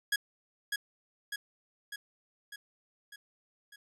sawtooth tone with echo, 1661.2 Hz, G#6, in tune, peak -23 dBFS, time 0.12-0.16 s, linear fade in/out 5 ms, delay 600 ms, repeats 6, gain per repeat -4 dB, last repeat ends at 3.76 s, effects resampled to 32000 Hz

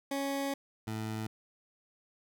20% pulse tone pair in turn, 276.9 / 109.69 Hz, C#4 / A2, -2 / -5 cents, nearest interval octave + major third, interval 1603 cents, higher first, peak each -27 / -30 dBFS, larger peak first, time 0.11-0.54 / 0.87-1.27 s, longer first, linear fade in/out 5 ms, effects none

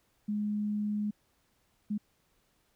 sine tone bursts at uneven times, 208.9 Hz, G#3, 10 cents sharp, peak -29 dBFS, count 2, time 0.28-1.11 / 1.9-1.98 s, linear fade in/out 10 ms, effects pink hiss -72 dBFS RMS until 2.75 s

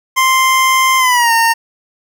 25% pulse tone with pitch glide, 1046.5 to 916.3 Hz, C6 to A#5, 0 to -30 cents, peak -5 dBFS, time 0.16-1.54 s, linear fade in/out 20 ms, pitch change -230 cents, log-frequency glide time 0.98-1.32 s, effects 7-bit

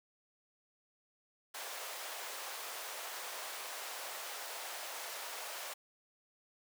pink high-pass noise, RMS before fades -44 dBFS, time 1.54-5.74 s, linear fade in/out 10 ms, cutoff 550 Hz, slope 24 dB/octave, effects none

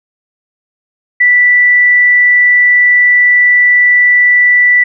sine tone, 1969 Hz, B6, 6 cents flat, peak -4 dBFS, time 1.2-4.84 s, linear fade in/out 10 ms, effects none

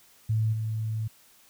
sine tone with level steps, 110 Hz, A2, in tune, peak -22 / -27 dBFS, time 0.29-1.08 s, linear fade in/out 10 ms, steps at 0.52 s, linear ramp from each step 20 ms, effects white hiss -58 dBFS RMS until 1.49 s

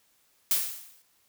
blue noise with exponential decay, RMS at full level -22 dBFS, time 0.51-1.02 s, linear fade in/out 1 ms, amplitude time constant 110 ms, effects white hiss -67 dBFS RMS until 1.28 s

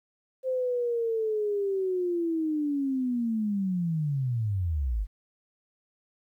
sine linear sweep, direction down, 523.3 to 44.65 Hz, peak -25 dBFS, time 0.43-5.07 s, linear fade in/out 50 ms, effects 11-bit

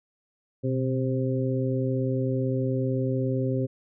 harmonic tone with a mistuned harmonic, 131.1 Hz, C3, 4 cents sharp, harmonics 1 / 2 / 3 / 4, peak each -26 / -29 / -31 / -32 dBFS, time 0.63-3.67 s, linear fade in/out 20 ms, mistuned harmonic 1, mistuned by -65 cents, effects none

